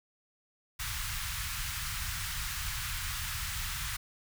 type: band-stop noise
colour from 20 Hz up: pink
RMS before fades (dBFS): -36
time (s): 0.79-3.97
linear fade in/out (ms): 10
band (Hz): 120 to 1200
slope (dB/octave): 24
effects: none